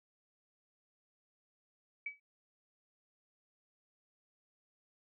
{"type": "tone with exponential decay", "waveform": "sine", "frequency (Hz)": 2285, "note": "D7", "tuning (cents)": -48, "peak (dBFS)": -34, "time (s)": [2.06, 2.2], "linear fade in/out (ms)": 5, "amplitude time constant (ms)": 29, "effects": []}